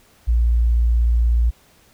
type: tone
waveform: sine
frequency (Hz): 58.27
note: A#1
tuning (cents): 0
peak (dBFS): -13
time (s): 0.27-1.51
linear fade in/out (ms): 20
effects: pink hiss -54 dBFS RMS until 1.93 s